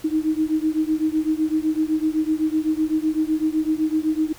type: beating tone pair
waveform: sine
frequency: 309.5 / 317.4 Hz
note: D#4 / D#4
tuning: -9 / +35 cents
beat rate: 7.9 Hz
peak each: -21 / -22 dBFS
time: 0.04-4.33 s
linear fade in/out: 10 ms
effects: pink hiss -45 dBFS RMS until 4.38 s